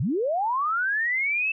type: linear sweep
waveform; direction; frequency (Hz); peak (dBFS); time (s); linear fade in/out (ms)
sine; up; 98 to 2662; -22; 0-1.52; 5
effects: none